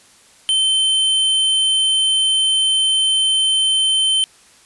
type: tone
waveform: square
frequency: 3089 Hz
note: G7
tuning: 26 cents flat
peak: -14 dBFS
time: 0.49-4.24 s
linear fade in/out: 0 ms
effects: white hiss -49 dBFS RMS until 4.65 s + resampled to 24000 Hz

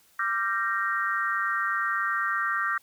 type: chord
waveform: sine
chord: G minor seventh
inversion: second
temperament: equal with one note detuned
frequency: 1174.7 / 1369.7 / 1568 / 1864.7 Hz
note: D6 / F6 / G6 / Bb6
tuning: 0 / -34 / 0 / 0 cents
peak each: -30 dBFS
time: 0.19-2.78 s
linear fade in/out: 5 ms
effects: white hiss -61 dBFS RMS until 2.82 s

